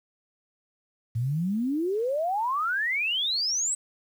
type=exponential sweep; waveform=sine; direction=up; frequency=109.7 to 8170 Hz; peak=-24 dBFS; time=1.15-3.75 s; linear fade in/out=10 ms; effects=9-bit